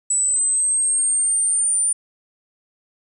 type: linear sweep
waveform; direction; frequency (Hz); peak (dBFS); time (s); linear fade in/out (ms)
sine; up; 7902 to 9220; -16; 0.1-1.93; 5
effects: none